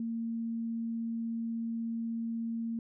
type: tone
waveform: sine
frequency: 229.1 Hz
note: A#3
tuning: 30 cents flat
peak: -32 dBFS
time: 0-2.79 s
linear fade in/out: 2 ms
effects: none